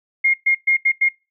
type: tone bursts at uneven times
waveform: sine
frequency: 2135 Hz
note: C7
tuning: 34 cents sharp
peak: -12 dBFS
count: 5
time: 0.24-0.34 / 0.46-0.55 / 0.67-0.77 / 0.85-0.92 / 1.01-1.09 s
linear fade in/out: 10 ms
effects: noise-tail reverb RT60 0.3 s tail -25 dB re dry